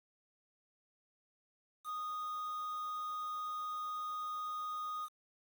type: tone with quantisation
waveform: triangle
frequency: 1237 Hz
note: D#6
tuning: 10 cents flat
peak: -36 dBFS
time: 1.84-5.09 s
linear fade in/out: 50 ms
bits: 9
effects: none